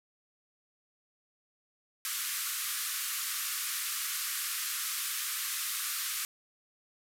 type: band-pass noise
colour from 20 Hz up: white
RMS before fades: -35 dBFS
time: 2.05-6.25 s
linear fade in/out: 0 ms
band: 1100 to 15000 Hz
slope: 96 dB/octave
effects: none